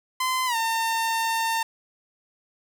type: tone with pitch glide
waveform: sawtooth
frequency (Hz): 1029 to 906.2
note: C6 to A#5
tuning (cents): -29 to -49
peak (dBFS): -19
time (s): 0.2-1.63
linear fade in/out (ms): 5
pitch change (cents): -220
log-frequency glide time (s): 0.46-0.56
effects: none